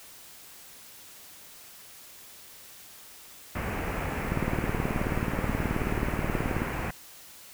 pink low-pass noise, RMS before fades -32 dBFS, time 3.55-6.91 s, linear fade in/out 5 ms, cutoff 2600 Hz, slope 48 dB/octave
click train, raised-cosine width 3 ms, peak -15 dBFS, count 44, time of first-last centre 4.32-6.619 s, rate 18.7 Hz
effects white hiss -49 dBFS RMS until 7.53 s

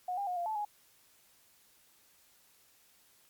sine tone with pitch steps, 726 / 803 / 721 / 695 / 871 / 832 Hz, F#5 / G5 / F#5 / F5 / A5 / G#5, -33 / +41 / -45 / -9 / -18 / +3 cents, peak -32 dBFS, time 0.08-0.65 s, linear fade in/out 5 ms, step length 95 ms, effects white hiss -65 dBFS RMS until 3.29 s + MP3 96 kbps

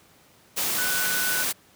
sine tone in noise, 1491 Hz, F#6, 13 cents sharp, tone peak -27 dBFS, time 0.77-1.44 s, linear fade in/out 20 ms, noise white, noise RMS -26 dBFS, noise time 0.56-1.53 s, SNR -4 dB, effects pink hiss -56 dBFS RMS until 1.75 s + high-pass 100 Hz 12 dB/octave

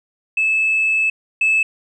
sine tone pair in turn, 2611 / 2611 Hz, E7 / E7, -17 / -17 cents, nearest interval unison, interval 0 cents, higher neither, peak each -13 / -11 dBFS, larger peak second, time 0.37-1.1 / 1.41-1.63 s, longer first, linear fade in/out 5 ms, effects tanh soft clip ceiling -10 dBFS

